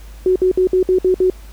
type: tone bursts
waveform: sine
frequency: 370 Hz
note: F#4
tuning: in tune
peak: -10 dBFS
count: 7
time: 0.26-1.3 s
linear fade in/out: 2 ms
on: 98 ms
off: 59 ms
effects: added 51 Hz sine -34 dBFS peak until 1.52 s + pink hiss -46 dBFS RMS until 1.52 s